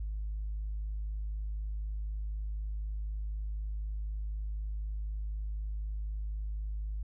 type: tone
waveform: sine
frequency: 52 Hz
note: G#1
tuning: 3 cents sharp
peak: -32 dBFS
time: 0-7.03 s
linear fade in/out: 5 ms
effects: tanh soft clip ceiling -30 dBFS